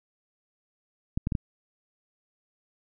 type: clicks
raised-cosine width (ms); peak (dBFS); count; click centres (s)
5; -14; 4; 1.175 / 1.271 / 1.322 / 1.352
effects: none